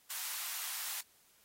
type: high-pass noise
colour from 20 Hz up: white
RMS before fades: -40 dBFS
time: 0.1-1.01 s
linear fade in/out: 5 ms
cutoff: 850 Hz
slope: 24 dB/octave
effects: white hiss -67 dBFS RMS until 1.44 s + AAC 48 kbps